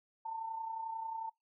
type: tone with amplitude modulation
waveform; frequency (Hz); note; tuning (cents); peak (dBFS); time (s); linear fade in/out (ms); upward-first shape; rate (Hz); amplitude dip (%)
sine; 898; A5; +35; -35; 0.25-1.3; 10; sine; 31.2; 50
effects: noise-tail reverb RT60 0.2 s tail -26 dB re dry